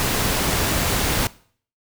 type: noise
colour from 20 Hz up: pink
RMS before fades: -21 dBFS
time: 0-1.27 s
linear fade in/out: 0 ms
effects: noise-tail reverb RT60 0.5 s tail -20 dB re dry